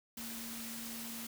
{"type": "tone in noise", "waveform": "sine", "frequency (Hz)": 230, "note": "A#3", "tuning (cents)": -23, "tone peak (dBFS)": -46, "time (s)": [0.17, 1.27], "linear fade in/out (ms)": 5, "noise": "white", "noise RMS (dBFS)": -45, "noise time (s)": [0.17, 1.27], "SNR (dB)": -4, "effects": []}